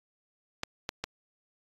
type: clicks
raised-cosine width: 0.2 ms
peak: -14 dBFS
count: 3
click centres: 0.634 / 0.891 / 1.04 s
effects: AAC 32 kbps